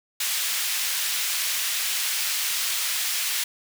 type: high-pass noise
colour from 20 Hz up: pink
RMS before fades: -26 dBFS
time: 0.2-3.44 s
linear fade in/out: 5 ms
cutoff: 2400 Hz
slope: 12 dB/octave
effects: none